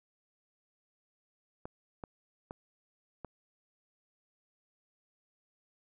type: clicks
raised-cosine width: 1 ms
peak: -27 dBFS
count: 4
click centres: 1.655 / 2.038 / 2.509 / 3.247 s
effects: none